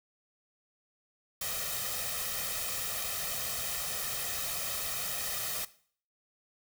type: noise with comb filter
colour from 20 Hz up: white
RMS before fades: -35 dBFS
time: 1.41-5.65 s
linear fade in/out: 5 ms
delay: 1.6 ms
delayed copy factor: +0.75
effects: noise-tail reverb RT60 0.5 s tail -17 dB re dry